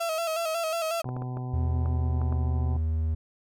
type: tone with vibrato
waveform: 35% pulse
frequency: 655 Hz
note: E5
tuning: 11 cents flat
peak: -25 dBFS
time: 0-1.02 s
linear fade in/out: 10 ms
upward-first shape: square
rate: 5.5 Hz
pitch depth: 49 cents each way
type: clicks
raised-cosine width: 1 ms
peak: -23 dBFS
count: 8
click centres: 1.044 / 1.09 / 1.166 / 1.221 / 1.371 / 1.859 / 2.216 / 2.325 s
type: harmonic tone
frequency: 126 Hz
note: B2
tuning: 35 cents sharp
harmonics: 1 / 2 / 3 / 4 / 5 / 6 / 7 / 8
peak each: -31 / -40 / -45 / -52 / -53 / -44 / -52 / -51 dBFS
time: 1.05-2.77 s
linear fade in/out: 5 ms
type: tone with pitch glide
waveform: triangle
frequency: 82 to 79.48 Hz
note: E2 to D#2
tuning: -9 to +37 cents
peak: -22 dBFS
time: 1.53-3.15 s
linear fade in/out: 10 ms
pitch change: -54 cents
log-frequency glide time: 1.8-2.42 s
effects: none